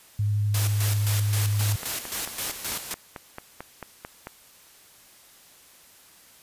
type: tone with vibrato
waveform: sine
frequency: 103.83 Hz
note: G#2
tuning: in tune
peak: -21 dBFS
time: 0.19-1.76 s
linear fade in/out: 5 ms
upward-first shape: sine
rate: 12 Hz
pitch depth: 12 cents each way
type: noise with tremolo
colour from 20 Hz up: white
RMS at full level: -29 dBFS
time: 0.54-2.94 s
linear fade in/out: 5 ms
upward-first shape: square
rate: 3.8 Hz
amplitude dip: 60%
type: click train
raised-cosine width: 0.5 ms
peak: -20 dBFS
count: 13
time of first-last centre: 1.61-4.271 s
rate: 4.51 Hz
effects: white hiss -53 dBFS RMS until 6.42 s + resampled to 32000 Hz